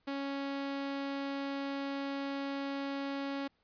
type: tone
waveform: sawtooth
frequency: 277.2 Hz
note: C#4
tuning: in tune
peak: -31 dBFS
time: 0.07-3.48 s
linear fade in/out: 10 ms
effects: pink hiss -75 dBFS RMS until 3.63 s + resampled to 11025 Hz